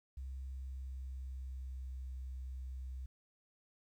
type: tone with pitch glide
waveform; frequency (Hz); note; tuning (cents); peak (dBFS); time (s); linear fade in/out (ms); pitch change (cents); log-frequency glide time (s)
sine; 66 to 64.57; C2 to C2; +16 to -22; -40; 0.17-3.06; 5; -38; 0.47-2
effects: tanh soft clip ceiling -38 dBFS + 12-bit